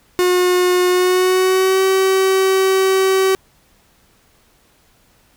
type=tone with pitch glide; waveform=45% pulse; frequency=361.2 to 381.8 Hz; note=F#4 to G4; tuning=-42 to -46 cents; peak=-12 dBFS; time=0.19-3.35 s; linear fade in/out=0 ms; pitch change=+96 cents; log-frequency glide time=0.89-1.82 s; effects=pink hiss -55 dBFS RMS until 5.36 s